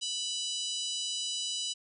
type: harmonic tone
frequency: 987.8 Hz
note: B5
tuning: in tune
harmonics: 3 / 4 / 5 / 6 / 7 / 8 / 9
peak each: -36 / -38 / -40 / -42 / -43 / -44 / -45 dBFS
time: 0.01-1.74 s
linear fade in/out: 20 ms
effects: none